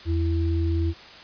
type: tone pair together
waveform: sine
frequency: 83.15 / 332.6 Hz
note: E2 / E4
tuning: +16 / +16 cents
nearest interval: 2 octaves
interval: 2400 cents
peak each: -21 / -28 dBFS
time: 0.05-0.94 s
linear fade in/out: 50 ms
effects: white hiss -44 dBFS RMS until 1.23 s + resampled to 11025 Hz